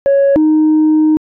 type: tone pair in turn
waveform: sine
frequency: 555 / 309.9 Hz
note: C#5 / D#4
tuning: +2 / -7 cents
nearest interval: minor seventh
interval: 1009 cents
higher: first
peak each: -5 dBFS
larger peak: neither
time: 0.06-0.36 / 0.36-1.17 s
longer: second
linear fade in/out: 0 ms
effects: tanh soft clip ceiling -5 dBFS